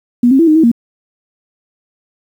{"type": "tone with pitch steps", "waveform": "sine", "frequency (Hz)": [242.2, 267.8, 332.1, 309.1, 321.3, 234.3], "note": ["B3", "C4", "E4", "D#4", "E4", "A#3"], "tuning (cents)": [-34, 40, 13, -11, -44, 9], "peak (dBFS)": -5, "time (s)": [0.23, 0.716], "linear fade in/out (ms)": 5, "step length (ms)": 81, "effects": ["7-bit"]}